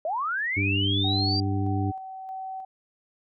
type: linear sweep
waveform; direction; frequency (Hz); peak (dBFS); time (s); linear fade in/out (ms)
sine; up; 593 to 4770; -25; 0.05-1.4; 2
type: harmonic tone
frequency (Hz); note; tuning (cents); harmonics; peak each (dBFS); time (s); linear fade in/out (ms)
98.6; G2; +11; 1 / 2 / 3 / 4; -25 / -35 / -29 / -37; 0.56-1.92; 20
type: tone with tremolo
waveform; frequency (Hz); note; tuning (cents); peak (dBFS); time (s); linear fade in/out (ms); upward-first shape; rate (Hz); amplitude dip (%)
sine; 761; F#5; +48; -32; 1.04-2.65; 5; square; 1.6; 35
effects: none